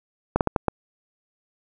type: slowing click train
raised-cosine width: 1 ms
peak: -5 dBFS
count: 5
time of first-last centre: 0.36-0.683 s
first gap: 48 ms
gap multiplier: 1.36
effects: none